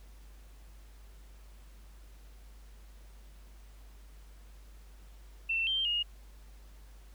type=tone with pitch steps; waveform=sine; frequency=2688 / 3147 / 2859 Hz; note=E7 / G7 / F7; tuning=+33 / +6 / +40 cents; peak=-28 dBFS; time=5.49-6.03 s; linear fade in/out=10 ms; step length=180 ms; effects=added 50 Hz sine -50 dBFS peak until 7.14 s + pink hiss -63 dBFS RMS until 7.14 s